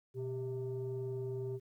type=tone pair together; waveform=sine; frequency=123.47 / 392 Hz; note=B2 / G4; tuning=0 / 0 cents; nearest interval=octave + minor sixth; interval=2000 cents; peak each=-38 / -37 dBFS; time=0.14-1.6 s; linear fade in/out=50 ms; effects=tanh soft clip ceiling -32 dBFS + 12-bit